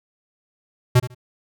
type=tone with echo; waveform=square; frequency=124.4 Hz; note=B2; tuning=13 cents sharp; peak=-11 dBFS; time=0.95-1 s; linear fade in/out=10 ms; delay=74 ms; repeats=2; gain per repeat=-15 dB; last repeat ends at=1.148 s; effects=none